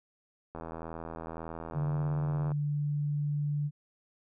click train, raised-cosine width 1 ms, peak -26 dBFS, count 162, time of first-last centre 0.55-2.518 s, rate 81.8 Hz
sine tone, 146.5 Hz, D3, 4 cents flat, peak -28 dBFS, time 1.73-3.71 s, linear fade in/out 50 ms
effects none

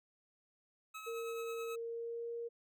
25% pulse tone with tremolo, 1286 Hz, E6, 43 cents flat, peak -40 dBFS, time 0.94-1.76 s, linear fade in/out 10 ms, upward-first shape triangle, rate 9.3 Hz, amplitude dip 45%
sine tone with pitch glide, 460.8 to 468 Hz, A#4 to A#4, -20 to +7 cents, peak -39 dBFS, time 1.06-2.49 s, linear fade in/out 20 ms, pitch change +27 cents, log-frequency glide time 1.69-2.3 s
effects none

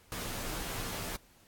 pink noise with comb filter, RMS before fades -38 dBFS, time 0.12-1.16 s, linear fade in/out 0 ms, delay 14 ms, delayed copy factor -0.95, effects pink hiss -62 dBFS RMS until 1.47 s + AAC 64 kbps

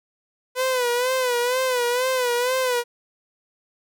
sawtooth tone with vibrato, 499.6 Hz, B4, 20 cents sharp, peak -16 dBFS, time 0.55-2.84 s, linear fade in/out 50 ms, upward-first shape sine, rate 2.1 Hz, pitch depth 74 cents each way, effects none

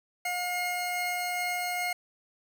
40% pulse tone pair together, 715.8 / 2145 Hz, F5 / C7, +42 / +42 cents, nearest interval octave + perfect fifth, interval 1900 cents, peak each -31 / -31 dBFS, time 0.25-1.93 s, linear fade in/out 5 ms, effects 10-bit

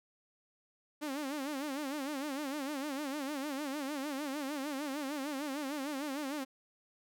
sawtooth tone with vibrato, 283.6 Hz, C#4, 40 cents sharp, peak -32 dBFS, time 1.01-6.45 s, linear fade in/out 20 ms, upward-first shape sine, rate 6.6 Hz, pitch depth 130 cents each way, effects none

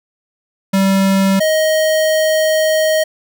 square tone pair in turn, 193.8 / 627.5 Hz, G3 / D#5, -20 / +15 cents, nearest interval octave + minor sixth, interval 2035 cents, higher second, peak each -11 / -12 dBFS, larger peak first, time 0.73-1.4 / 1.4-3.04 s, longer second, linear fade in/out 10 ms, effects none

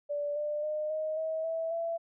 sine tone with pitch steps, 582 / 595.6 / 609.5 / 623.8 / 638.4 / 653.3 / 668.5 Hz, D5 / D5 / D#5 / D#5 / D#5 / E5 / E5, -16 / +24 / -36 / +4 / +44 / -16 / +24 cents, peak -30 dBFS, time 0.09-1.98 s, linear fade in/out 20 ms, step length 270 ms, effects none

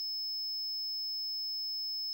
triangle tone, 5220 Hz, E8, 18 cents flat, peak -33 dBFS, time 0-2.13 s, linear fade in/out 0 ms, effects none

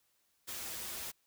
white noise with comb filter, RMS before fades -42 dBFS, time 0.47-1.12 s, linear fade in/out 20 ms, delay 6.9 ms, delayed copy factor -0.85, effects white hiss -75 dBFS RMS until 1.26 s

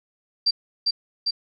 sine tone with echo, 4699 Hz, D8, in tune, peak -16 dBFS, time 0.46-0.51 s, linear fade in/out 10 ms, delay 400 ms, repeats 2, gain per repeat -2 dB, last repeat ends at 1.31 s, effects none

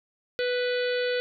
harmonic tone with a mistuned harmonic, 493.9 Hz, B4, in tune, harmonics 1 / 3 / 4 / 5 / 6 / 7 / 8 / 9, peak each -25 / -33 / -38 / -39 / -41 / -40 / -41 / -41 dBFS, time 0.39-1.2 s, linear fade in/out 0 ms, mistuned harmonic 6, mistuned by +18 cents, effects none

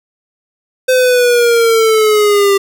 square linear sweep, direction down, 515 to 392.9 Hz, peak -8 dBFS, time 0.88-2.58 s, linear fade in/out 10 ms, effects none

